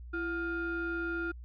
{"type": "ring-modulated tone", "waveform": "triangle", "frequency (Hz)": 535, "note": "C5", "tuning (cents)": 38, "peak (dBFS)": -27, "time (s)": [0.13, 1.32], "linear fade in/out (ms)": 10, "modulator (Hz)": 872, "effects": ["added 60 Hz sine -43 dBFS peak until 1.44 s", "resampled to 11025 Hz"]}